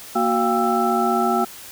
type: tone cluster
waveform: sine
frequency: 233.6 / 367.9 / 702 / 797 / 1324 Hz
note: A#3 / F#4 / F5 / G5 / E6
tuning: +4 / -10 / +9 / +28 / +7 cents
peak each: -23 dBFS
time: 0.15-1.45 s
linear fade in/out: 10 ms
effects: white hiss -39 dBFS RMS until 1.71 s